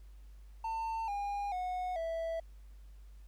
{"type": "tone with pitch steps", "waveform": "triangle", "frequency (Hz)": [899, 810.2, 730.2, 658.1], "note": ["A5", "G#5", "F#5", "E5"], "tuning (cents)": [37, -43, -23, -3], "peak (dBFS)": -32, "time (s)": [0.64, 2.4], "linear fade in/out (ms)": 5, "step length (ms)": 440, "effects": ["added 50 Hz sine -50 dBFS peak until 3.27 s", "pink hiss -71 dBFS RMS until 3.27 s"]}